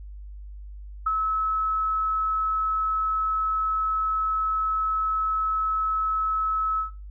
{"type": "tone with ADSR envelope", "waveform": "sine", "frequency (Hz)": 1296, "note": "E6", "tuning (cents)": -30, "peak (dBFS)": -19, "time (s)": [1.06, 6.91], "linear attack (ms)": 8, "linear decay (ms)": 22, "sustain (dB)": -3, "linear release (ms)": 120, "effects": ["noise-tail reverb RT60 0.3 s tail -17 dB re dry", "added 50 Hz sine -37 dBFS peak until 7.1 s"]}